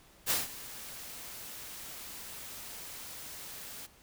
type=noise with ADSR envelope; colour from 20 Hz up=white; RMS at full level=-28 dBFS; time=0.26-3.87 s; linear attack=42 ms; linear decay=170 ms; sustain=-17 dB; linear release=19 ms; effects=pink hiss -60 dBFS RMS until 4.02 s